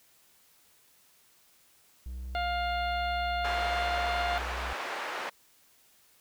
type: tone with vibrato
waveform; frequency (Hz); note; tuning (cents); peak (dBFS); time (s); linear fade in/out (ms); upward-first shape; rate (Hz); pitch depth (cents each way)
triangle; 61.74; B1; 0; -34; 2.06-4.73; 0; triangle; 1.2; 30
type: harmonic tone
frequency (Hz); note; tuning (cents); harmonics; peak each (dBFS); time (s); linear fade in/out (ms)
704; F5; +14; 1 / 2 / 3 / 4 / 5 / 6; -30 / -36 / -40 / -42 / -44 / -46; 2.35-4.38; 0
type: band-pass noise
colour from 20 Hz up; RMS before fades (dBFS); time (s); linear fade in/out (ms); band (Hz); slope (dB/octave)
white; -36; 3.44-5.3; 10; 520 to 1600; 12
effects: white hiss -63 dBFS RMS until 6.2 s